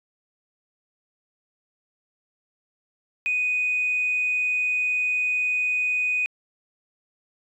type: tone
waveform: sine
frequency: 2489 Hz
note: D#7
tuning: in tune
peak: -20 dBFS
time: 3.26-6.26 s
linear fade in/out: 0 ms
effects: tanh soft clip ceiling -16 dBFS